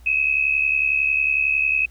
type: tone pair together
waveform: sine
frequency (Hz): 2538 / 2609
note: D#7 / E7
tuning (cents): +34 / -18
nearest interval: unison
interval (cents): 48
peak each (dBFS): -19 / -21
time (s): 0.06-1.86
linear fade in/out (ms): 5
effects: added 60 Hz sine -43 dBFS peak until 1.9 s + pink hiss -56 dBFS RMS until 1.9 s